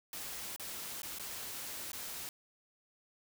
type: noise with dropouts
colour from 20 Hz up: white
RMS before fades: -43 dBFS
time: 0.13-2.29 s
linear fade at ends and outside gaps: 1 ms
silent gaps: 0.562-0.597 / 1.019-1.031 / 1.186-1.196 / 1.918-1.931 s
effects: none